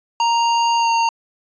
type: tone with pitch glide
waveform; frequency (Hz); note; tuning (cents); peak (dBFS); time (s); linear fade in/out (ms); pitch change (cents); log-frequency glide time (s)
square; 932.3 to 921.6; A#5 to A#5; 0 to -20; -15; 0.2-1.09; 2; -20; 0.78-0.89
effects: resampled to 16000 Hz